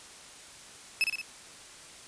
35% pulse tone with echo, 2600 Hz, E7, 24 cents flat, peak -21 dBFS, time 1.01-1.04 s, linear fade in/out 0 ms, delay 58 ms, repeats 3, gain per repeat -4 dB, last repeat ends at 1.214 s, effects white hiss -49 dBFS RMS until 2.07 s + resampled to 22050 Hz

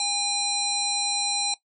harmonic tone, 811 Hz, G#5, 41 cents flat, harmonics 1 / 3 / 5 / 7 / 9 / 10, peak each -31 / -34 / -26 / -36 / -36 / -29 dBFS, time 0-1.54 s, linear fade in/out 2 ms, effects noise-tail reverb RT60 0.1 s tail -17 dB re dry

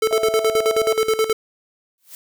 square tone with tremolo, 439.9 Hz, A4, in tune, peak -15 dBFS, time 0.02-1.33 s, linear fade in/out 5 ms, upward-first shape square, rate 9.4 Hz, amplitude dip 75%
sine tone, 659.3 Hz, E5, in tune, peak -23 dBFS, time 0.11-0.93 s, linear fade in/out 0 ms
blue noise with exponential growth, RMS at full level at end -34 dBFS, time 1.98-2.15 s, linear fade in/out 1 ms, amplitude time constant 36 ms
effects none

